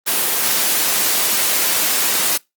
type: high-pass noise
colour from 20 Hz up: white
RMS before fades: -17 dBFS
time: 0.06-2.38 s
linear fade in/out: 20 ms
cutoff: 210 Hz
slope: 12 dB/octave
effects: noise-tail reverb RT60 0.2 s tail -24 dB re dry + Opus 24 kbps